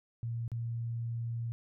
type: tone with dropouts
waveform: sine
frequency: 116.54 Hz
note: A#2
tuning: in tune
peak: -33 dBFS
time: 0.23-1.52 s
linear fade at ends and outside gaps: 0 ms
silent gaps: 0.479-0.517 s
effects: none